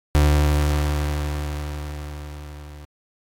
35% pulse tone with level ramp, 74 Hz, D2, 14 cents sharp, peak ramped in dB -11 to -36 dBFS, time 0.15-2.85 s, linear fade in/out 0 ms, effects AAC 48 kbps

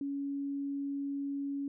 sine tone, 280 Hz, C#4, 18 cents sharp, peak -33 dBFS, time 0.01-1.68 s, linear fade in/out 2 ms, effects none

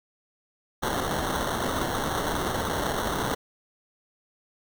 white noise with sample-and-hold, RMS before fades -28 dBFS, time 0.82-3.35 s, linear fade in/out 10 ms, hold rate 2450 Hz, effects none

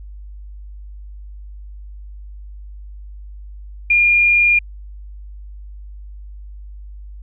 sine tone, 2414 Hz, D7, 47 cents sharp, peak -10 dBFS, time 3.9-4.59 s, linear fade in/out 5 ms, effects added 50 Hz sine -32 dBFS peak until 7.22 s

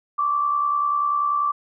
sine tone pair together, 1095 / 1165.2 Hz, C#6 / D6, -22 / -14 cents, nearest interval minor second, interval 108 cents, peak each -28 / -19 dBFS, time 0.18-1.52 s, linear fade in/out 10 ms, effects none

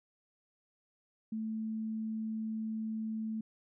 sine tone, 220 Hz, A3, in tune, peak -34 dBFS, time 1.32-3.41 s, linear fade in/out 5 ms, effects none

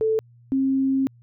sine tone pair in turn, 440 / 267.7 Hz, A4 / C4, 0 / +40 cents, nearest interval major sixth, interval 860 cents, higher first, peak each -18 dBFS, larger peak neither, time 0.01-0.19 / 0.52-1.07 s, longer second, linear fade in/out 0 ms, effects added 119 Hz sine -49 dBFS peak until 1.22 s

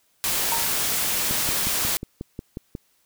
white noise, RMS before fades -24 dBFS, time 0.24-1.97 s, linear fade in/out 0 ms
triangle tone with exponential decay, 925 Hz, A#5, 14 cents flat, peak -20 dBFS, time 0.52-0.79 s, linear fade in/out 0 ms, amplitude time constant 58 ms
click train, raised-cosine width 3 ms, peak -18 dBFS, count 9, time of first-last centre 1.31-2.751 s, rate 5.55 Hz
effects white hiss -65 dBFS RMS until 3.05 s

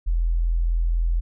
sine tone, 42 Hz, E1, 33 cents sharp, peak -18 dBFS, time 0.06-1.21 s, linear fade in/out 20 ms, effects none

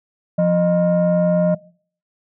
sine tone pair together, 175.4 / 615.7 Hz, F3 / D#5, +8 / -18 cents, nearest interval octave + minor seventh, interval 2174 cents, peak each -14 dBFS, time 0.38-1.55 s, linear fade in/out 10 ms, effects noise-tail reverb RT60 0.5 s tail -23 dB re dry + tanh soft clip ceiling -10 dBFS

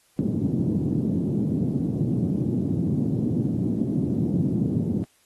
white band-pass noise, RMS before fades -24 dBFS, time 0.19-5.04 s, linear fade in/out 0 ms, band 110 to 270 Hz, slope 24 dB/octave, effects white hiss -62 dBFS RMS until 5.25 s + AAC 32 kbps

